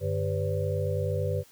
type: tone cluster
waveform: sine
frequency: 95.9 / 148.5 / 398.2 / 501 / 570 Hz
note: G2 / D3 / G4 / B4 / C#5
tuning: -37 / +20 / +27 / +25 / +48 cents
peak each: -29 / -33 / -36 / -31 / -36 dBFS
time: 0-1.44 s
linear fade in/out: 50 ms
effects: white hiss -57 dBFS RMS until 1.51 s